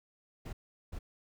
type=noise bursts at uneven times; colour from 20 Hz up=brown; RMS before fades=-40 dBFS; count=2; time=0.45-0.53 / 0.92-0.99 s; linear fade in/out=10 ms; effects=none